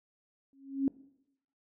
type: tone with exponential growth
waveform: sine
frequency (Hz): 272.7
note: C#4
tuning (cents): -28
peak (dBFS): -22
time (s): 0.53-0.88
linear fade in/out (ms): 1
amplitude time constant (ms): 74
effects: noise-tail reverb RT60 0.8 s tail -20 dB re dry